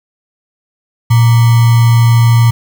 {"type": "tone with sample-and-hold", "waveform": "sine", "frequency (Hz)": 116.6, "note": "A#2", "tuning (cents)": 1, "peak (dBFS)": -4, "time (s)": [1.1, 2.51], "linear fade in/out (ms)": 10, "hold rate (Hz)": 1050, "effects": []}